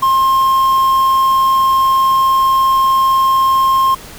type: tone with quantisation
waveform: triangle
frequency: 1063 Hz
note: C6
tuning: 27 cents sharp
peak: -7 dBFS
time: 0.02-3.95 s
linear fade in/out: 10 ms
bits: 5
effects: pink hiss -34 dBFS RMS until 4.18 s